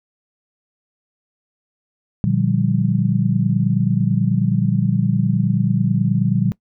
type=chord; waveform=sine; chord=G minor seventh; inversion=first; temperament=just; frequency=117.6 / 147 / 176.4 / 196 Hz; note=Bb2 / D3 / F3 / G3; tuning=+16 / +2 / +18 / 0 cents; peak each=-20 dBFS; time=2.24-6.52 s; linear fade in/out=0 ms; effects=noise-tail reverb RT60 0.1 s tail -20 dB re dry